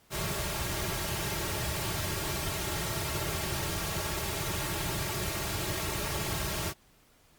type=noise with comb filter; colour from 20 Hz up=pink; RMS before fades=-33 dBFS; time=0.1-6.74 s; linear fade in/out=50 ms; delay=4 ms; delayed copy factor=-0.95; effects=pink hiss -63 dBFS RMS until 7.38 s + Opus 48 kbps